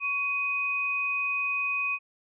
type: tone pair together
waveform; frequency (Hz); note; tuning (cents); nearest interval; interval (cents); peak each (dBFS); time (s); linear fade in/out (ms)
sine; 1114.8 / 2500; C#6 / D#7; +9 / +8; octave + major second; 1399; -35 / -26; 0-1.99; 50
effects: none